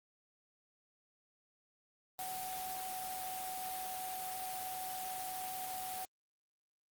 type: tone in noise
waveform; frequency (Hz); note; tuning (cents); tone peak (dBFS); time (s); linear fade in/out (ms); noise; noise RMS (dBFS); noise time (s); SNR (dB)
sine; 749; F#5; +21; -41; 2.19-6.05; 0; white; -44; 2.19-6.05; 0
effects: Opus 32 kbps